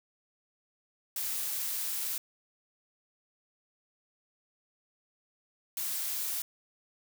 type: noise bursts at uneven times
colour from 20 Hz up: blue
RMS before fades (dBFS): -34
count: 2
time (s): 1.16-2.18 / 5.77-6.42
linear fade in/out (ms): 2
effects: none